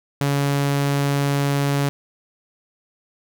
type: tone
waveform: sawtooth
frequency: 141.2 Hz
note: C#3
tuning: 32 cents sharp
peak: -14 dBFS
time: 0.21-1.89 s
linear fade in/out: 0 ms
effects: none